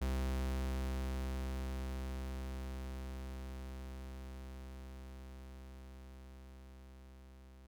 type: tone with level ramp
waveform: 45% pulse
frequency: 65.3 Hz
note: C2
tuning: 3 cents flat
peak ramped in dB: -33 to -55 dBFS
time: 0.01-7.67 s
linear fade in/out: 10 ms
effects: none